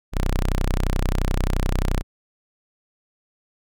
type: tone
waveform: sawtooth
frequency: 31.48 Hz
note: B0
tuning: 34 cents sharp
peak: -15 dBFS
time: 0.12-2.03 s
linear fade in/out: 50 ms
effects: none